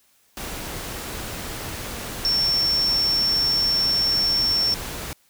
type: tone in noise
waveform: sine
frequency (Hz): 5440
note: F8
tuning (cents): -46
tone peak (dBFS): -18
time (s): 2.25-4.74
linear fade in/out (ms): 0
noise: pink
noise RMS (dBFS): -32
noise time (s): 0.37-5.13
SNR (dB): +11
effects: white hiss -61 dBFS RMS until 5.29 s